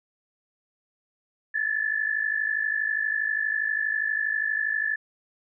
sine tone pair together, 1718 / 1770.4 Hz, A6 / A6, -42 / +10 cents, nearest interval minor second, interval 52 cents, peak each -26 / -27 dBFS, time 1.54-4.96 s, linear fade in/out 10 ms, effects none

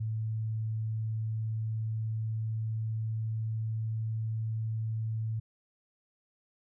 sine tone with pitch glide, 110.2 to 110.97 Hz, A2 to A2, +3 to +15 cents, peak -30 dBFS, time 0-5.4 s, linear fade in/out 10 ms, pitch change +12 cents, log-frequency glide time 0.73-4.22 s, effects none

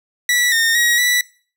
sawtooth tone with pitch steps, 1951 / 1830 / 1901 / 1961 Hz, B6 / A#6 / A#6 / B6, -22 / -32 / +33 / -13 cents, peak -10 dBFS, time 0.29-1.21 s, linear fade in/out 2 ms, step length 230 ms, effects noise-tail reverb RT60 0.4 s tail -20 dB re dry

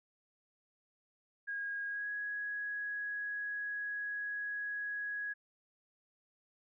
sine tone with pitch glide, 1636 to 1666.5 Hz, G#6 to G#6, -26 to +5 cents, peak -36 dBFS, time 1.47-5.34 s, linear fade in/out 20 ms, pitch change +31 cents, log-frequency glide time 1.88-2.09 s, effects none

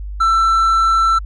triangle tone, 1336 Hz, E6, 23 cents sharp, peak -9 dBFS, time 0.2-1.19 s, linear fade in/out 10 ms, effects added 50 Hz sine -24 dBFS peak until 1.25 s + resampled to 22050 Hz

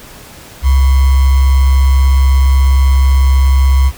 sine tone with sample-and-hold, 66.9 Hz, C2, 39 cents sharp, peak -5 dBFS, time 0.62-3.92 s, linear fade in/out 50 ms, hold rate 1050 Hz, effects pink hiss -35 dBFS RMS until 3.97 s

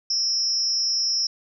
sine tone with amplitude modulation, 5370 Hz, E8, 31 cents sharp, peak -16 dBFS, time 0.1-1.27 s, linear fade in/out 5 ms, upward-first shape sine, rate 270 Hz, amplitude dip 100%, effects none

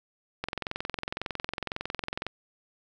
click train, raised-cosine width 0.3 ms, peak -15 dBFS, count 41, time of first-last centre 0.44-2.266 s, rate 21.9 Hz, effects none

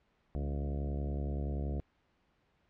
harmonic tone with a mistuned harmonic, 70.6 Hz, C#2, 32 cents sharp, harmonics 1 / 2 / 3 / 4 / 5 / 6 / 7 / 8 / 9 / 10, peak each -34 / -40 / -44 / -46 / -48 / -50 / -51 / -52 / -53 / -54 dBFS, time 0.35-1.8 s, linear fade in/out 0 ms, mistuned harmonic 2, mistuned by +57 cents, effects pink hiss -73 dBFS RMS until 2.69 s + low-pass 3000 Hz 12 dB/octave

